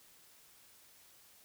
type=silence; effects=white hiss -62 dBFS RMS until 1.44 s